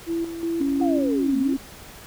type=tone with tremolo; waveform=sine; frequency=333.6 Hz; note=E4; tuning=21 cents sharp; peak=-22 dBFS; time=0.06-1.1 s; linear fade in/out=50 ms; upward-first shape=square; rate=2.7 Hz; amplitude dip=60%
type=tone with pitch glide; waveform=sine; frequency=277.2 to 270.1 Hz; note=C#4 to C#4; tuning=0 to -45 cents; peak=-20 dBFS; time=0.6-1.57 s; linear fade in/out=10 ms; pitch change=-45 cents; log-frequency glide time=1.14-1.43 s
type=linear two-way sweep; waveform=sine; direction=down then up; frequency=740 to 214.2 to 359.8 Hz; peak=-25 dBFS; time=0.81-1.54 s; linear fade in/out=5 ms; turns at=1.38 s
effects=pink hiss -43 dBFS RMS until 2.06 s